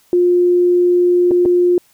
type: tone with dropouts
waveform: sine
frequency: 354.5 Hz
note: F4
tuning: 26 cents sharp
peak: -9 dBFS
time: 0.13-1.78 s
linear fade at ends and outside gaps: 1 ms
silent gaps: 1.31-1.315 / 1.453-1.458 s
effects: white hiss -54 dBFS RMS until 1.93 s